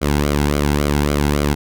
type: tone with flanger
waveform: sawtooth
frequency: 72.8 Hz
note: D2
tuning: 15 cents flat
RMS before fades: -17 dBFS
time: 0.01-1.55 s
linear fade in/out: 20 ms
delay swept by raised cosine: 1.1 to 1.71 ms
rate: 3.6 Hz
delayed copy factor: -0.7
effects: none